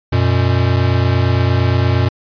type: tone pair together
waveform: square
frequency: 91.5 / 120.19 Hz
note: F#2 / B2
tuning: -19 / -47 cents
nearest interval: perfect fourth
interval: 472 cents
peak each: -15 dBFS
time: 0.12-2.09 s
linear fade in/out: 10 ms
effects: resampled to 11025 Hz